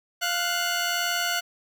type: tone pair together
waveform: 15% pulse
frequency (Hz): 699.2 / 1480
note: F5 / F#6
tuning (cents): +2 / 0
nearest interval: octave + minor second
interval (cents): 1298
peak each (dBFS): -21 / -20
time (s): 0.21-1.41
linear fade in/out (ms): 20
effects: none